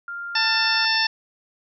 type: tone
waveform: sine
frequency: 1397 Hz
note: F6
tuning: in tune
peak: -29 dBFS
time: 0.08-0.85 s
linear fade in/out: 2 ms
type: harmonic tone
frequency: 890 Hz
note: A5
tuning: 20 cents sharp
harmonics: 1 / 2 / 3 / 4 / 5 / 6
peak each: -27 / -23 / -27 / -28 / -27 / -23 dBFS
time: 0.35-1.07 s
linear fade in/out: 5 ms
effects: none